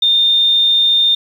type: tone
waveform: sine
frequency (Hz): 3627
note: A#7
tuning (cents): -48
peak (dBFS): -9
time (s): 0.02-1.15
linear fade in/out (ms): 5
effects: 7-bit